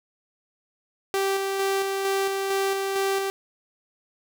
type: tone with tremolo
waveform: sawtooth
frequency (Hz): 390.2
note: G4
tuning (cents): -8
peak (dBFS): -18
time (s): 1.14-3.3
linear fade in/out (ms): 0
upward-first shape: square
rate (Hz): 2.2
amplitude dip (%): 30
effects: none